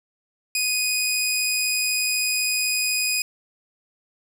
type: tone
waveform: 15% pulse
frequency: 2489 Hz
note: D#7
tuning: in tune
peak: -14 dBFS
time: 0.55-3.22 s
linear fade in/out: 2 ms
effects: none